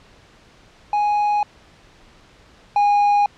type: tone pair in turn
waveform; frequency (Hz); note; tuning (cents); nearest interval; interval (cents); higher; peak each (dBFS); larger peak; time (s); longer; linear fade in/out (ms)
triangle; 830.6 / 820.1; G#5 / G#5; 0 / -22; unison; 22; first; -14 / -11; second; 0.93-1.43 / 2.76-3.26; neither; 2
effects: pink hiss -50 dBFS RMS until 3.37 s + low-pass 5000 Hz 12 dB/octave